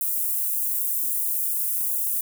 white high-pass noise, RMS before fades -25 dBFS, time 0.01-2.21 s, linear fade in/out 2 ms, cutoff 10000 Hz, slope 24 dB/octave, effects none

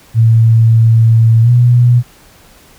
sine tone with pitch glide, 113.5 to 121.65 Hz, A#2 to B2, -46 to -26 cents, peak -4 dBFS, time 0.14-2.03 s, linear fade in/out 50 ms, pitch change +120 cents, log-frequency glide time 1.42-1.5 s, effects pink hiss -43 dBFS RMS until 2.78 s

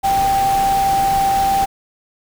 sine tone in noise, 784 Hz, G5, in tune, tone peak -13 dBFS, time 0.03-1.66 s, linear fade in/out 20 ms, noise pink, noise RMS -26 dBFS, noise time 0.03-1.66 s, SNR +10 dB, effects none

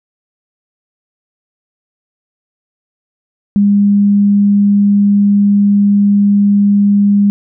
sine tone, 202.6 Hz, G#3, 43 cents flat, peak -6 dBFS, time 3.56-7.3 s, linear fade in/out 0 ms, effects none

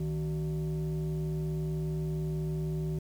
sine tone with frequency modulation, 156.1 Hz, D#3, 6 cents sharp, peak -28 dBFS, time 0-2.99 s, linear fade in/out 5 ms, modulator 220 Hz, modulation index 0.69, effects tanh soft clip ceiling -27 dBFS + 9-bit

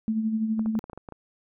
sine tone with tremolo, 220 Hz, A3, in tune, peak -21 dBFS, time 0.08-0.79 s, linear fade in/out 0 ms, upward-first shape sine, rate 12 Hz, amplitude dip 50%
clicks, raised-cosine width 1 ms, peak -25 dBFS, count 10, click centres 0.594 / 0.66 / 0.753 / 0.792 / 0.841 / 0.898 / 0.932 / 0.976 / 1.088 / 1.123 s
effects none

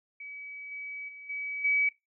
sine tone with level steps, 2280 Hz, C#7, 48 cents sharp, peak -40 / -37 / -44 / -33 / -23 dBFS, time 0.2-1.89 s, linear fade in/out 5 ms, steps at 0.71 / 1.08 / 1.29 / 1.64 s, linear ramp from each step 10 ms, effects noise-tail reverb RT60 0.2 s tail -19 dB re dry

